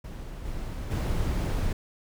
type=noise with level steps; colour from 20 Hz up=brown; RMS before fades=-38 / -34 / -27 dBFS; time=0.04-1.73 s; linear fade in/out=5 ms; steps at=0.44 / 0.9 s; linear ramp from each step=20 ms; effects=none